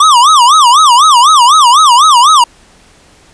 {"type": "tone with vibrato", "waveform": "square", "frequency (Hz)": 1100, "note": "C#6", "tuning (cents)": -14, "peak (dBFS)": -3, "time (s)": [0, 2.44], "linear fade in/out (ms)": 5, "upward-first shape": "sine", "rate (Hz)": 4, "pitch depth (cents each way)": 270, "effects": ["pink hiss -43 dBFS RMS until 3.33 s", "resampled to 22050 Hz"]}